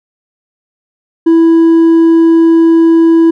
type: tone with hard clipping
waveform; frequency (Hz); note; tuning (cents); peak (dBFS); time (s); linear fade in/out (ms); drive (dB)
sine; 329.6; E4; 0; -4; 1.26-3.31; 10; 2
effects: none